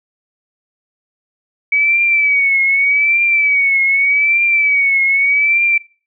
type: tone with vibrato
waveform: sine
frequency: 2269 Hz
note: C#7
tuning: 40 cents sharp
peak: -10 dBFS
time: 1.72-5.78 s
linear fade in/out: 5 ms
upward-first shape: triangle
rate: 0.83 Hz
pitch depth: 89 cents each way
effects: noise-tail reverb RT60 0.4 s tail -22 dB re dry